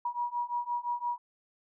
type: beating tone pair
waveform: sine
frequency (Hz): 959 / 964.8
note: A#5 / B5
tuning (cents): +49 / -41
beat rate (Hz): 5.8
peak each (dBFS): -34 / -33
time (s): 0.05-1.18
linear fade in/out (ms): 5
effects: none